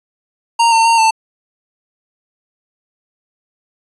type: tone with pitch steps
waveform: square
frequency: 928 / 905 / 919 / 890 Hz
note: A#5 / A5 / A#5 / A5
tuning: -8 / +48 / -25 / +20 cents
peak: -9 dBFS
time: 0.59-1.11 s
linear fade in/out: 10 ms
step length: 130 ms
effects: resampled to 24000 Hz

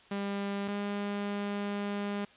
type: tone pair in turn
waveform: sawtooth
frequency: 200.1 / 203.1 Hz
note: G3 / G#3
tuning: +36 / -38 cents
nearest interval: unison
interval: 26 cents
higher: second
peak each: -28 dBFS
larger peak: neither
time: 0.11-0.68 / 0.68-2.25 s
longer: second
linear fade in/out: 5 ms
effects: white hiss -58 dBFS RMS until 2.36 s + resampled to 8000 Hz

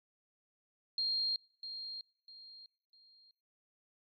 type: tone with echo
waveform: sine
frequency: 4218 Hz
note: C8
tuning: 13 cents sharp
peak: -31 dBFS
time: 0.98-1.36 s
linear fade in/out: 2 ms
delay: 650 ms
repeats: 3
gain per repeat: -10 dB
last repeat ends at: 3.31 s
effects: noise-tail reverb RT60 1.0 s tail -26 dB re dry

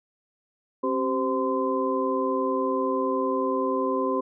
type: tone cluster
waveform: sine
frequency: 266.9 / 387.2 / 518 / 1030 Hz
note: C4 / G4 / C5 / C6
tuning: +35 / -21 / -17 / -28 cents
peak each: -28 dBFS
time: 0.83-4.21 s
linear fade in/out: 10 ms
effects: none

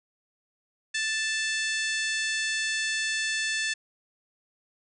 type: harmonic tone with a mistuned harmonic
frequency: 880 Hz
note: A5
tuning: in tune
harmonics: 2 / 3 / 4 / 5 / 6 / 7 / 8 / 9 / 10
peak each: -29 / -33 / -35 / -37 / -39 / -40 / -41 / -42 / -43 dBFS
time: 0.94-3.74 s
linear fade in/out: 10 ms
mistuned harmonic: 7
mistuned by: +34 cents
effects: none

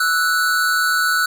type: tone pair together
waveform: square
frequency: 1318.5 / 1478.9 Hz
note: E6 / F#6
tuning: 0 / -1 cents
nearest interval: major second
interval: 199 cents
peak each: -22 / -17 dBFS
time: 0-1.26 s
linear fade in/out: 5 ms
effects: none

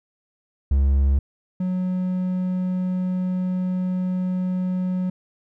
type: tone pair in turn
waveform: triangle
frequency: 68.7 / 183.41 Hz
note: C#2 / F#3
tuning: -15 / -15 cents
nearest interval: octave + perfect fourth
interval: 1700 cents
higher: second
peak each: -13 / -19 dBFS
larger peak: first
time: 0.71-1.19 / 1.6-5.1 s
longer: second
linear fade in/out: 5 ms
effects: none

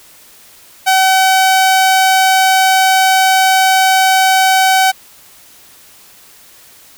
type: tone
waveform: sawtooth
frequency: 760 Hz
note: F#5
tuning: 46 cents sharp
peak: -4 dBFS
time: 0.86-4.92 s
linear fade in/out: 20 ms
effects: white hiss -42 dBFS RMS until 6.97 s

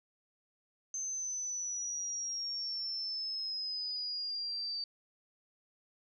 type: exponential sweep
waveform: sine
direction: down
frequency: 6260 to 4611 Hz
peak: -35 dBFS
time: 0.94-4.84 s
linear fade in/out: 2 ms
effects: none

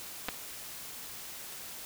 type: clicks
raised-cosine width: 0.3 ms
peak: -17 dBFS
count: 2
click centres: 0.285 / 0.289 s
effects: white hiss -44 dBFS RMS until 1.85 s

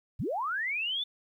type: linear sweep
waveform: sine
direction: up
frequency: 63.7 to 3563 Hz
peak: -29 dBFS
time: 0.19-1.04 s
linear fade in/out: 10 ms
effects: 11-bit

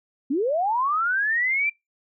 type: linear sweep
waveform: sine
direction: up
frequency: 247.4 to 2380 Hz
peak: -20 dBFS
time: 0.3-1.7 s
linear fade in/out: 10 ms
effects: noise-tail reverb RT60 0.2 s tail -25 dB re dry

